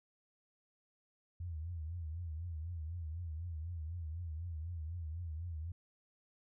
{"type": "tone with vibrato", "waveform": "sine", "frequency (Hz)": 82.41, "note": "E2", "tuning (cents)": 0, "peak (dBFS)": -39, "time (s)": [1.4, 5.72], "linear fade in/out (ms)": 5, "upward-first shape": "triangle", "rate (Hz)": 4, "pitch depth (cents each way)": 150, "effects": []}